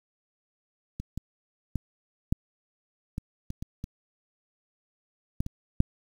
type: clicks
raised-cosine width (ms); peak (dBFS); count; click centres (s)
5; -22 / -20 / -16 / -11 / -19 / -22 / -22 / -22 / -15 / -22 / -7; 11; 1 / 1.176 / 1.757 / 2.325 / 3.181 / 3.504 / 3.625 / 3.841 / 5.405 / 5.464 / 5.804
effects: 8-bit